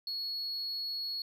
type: tone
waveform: sine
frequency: 4349 Hz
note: C#8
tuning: 34 cents flat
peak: -32 dBFS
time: 0.07-1.22 s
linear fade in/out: 2 ms
effects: tanh soft clip ceiling -32 dBFS